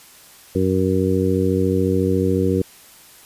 harmonic tone, 94 Hz, F#2, 28 cents sharp, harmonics 1 / 2 / 3 / 4 / 5, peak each -22 / -22 / -22 / -22 / -22 dBFS, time 0.55-2.62 s, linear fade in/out 5 ms, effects white hiss -46 dBFS RMS until 3.25 s + resampled to 32000 Hz

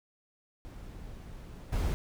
brown noise with level steps, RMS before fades -45 / -30 dBFS, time 0.65-1.94 s, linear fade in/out 0 ms, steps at 1.72 s, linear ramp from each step 10 ms, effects none

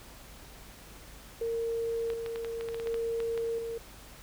sine tone with tremolo, 460 Hz, A#4, 23 cents flat, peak -29 dBFS, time 1.41-3.78 s, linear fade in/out 5 ms, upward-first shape square, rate 0.69 Hz, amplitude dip 40%
clicks, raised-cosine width 0.3 ms, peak -25 dBFS, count 12, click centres 2.102 / 2.262 / 2.359 / 2.447 / 2.61 / 2.687 / 2.745 / 2.799 / 2.872 / 2.943 / 3.203 / 3.377 s
effects added 50 Hz sine -53 dBFS peak until 4.22 s + pink hiss -51 dBFS RMS until 4.22 s

